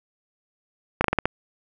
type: slowing click train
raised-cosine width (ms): 0.5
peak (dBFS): -4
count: 6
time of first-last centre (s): 1.01-1.256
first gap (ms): 33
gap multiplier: 1.2
effects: none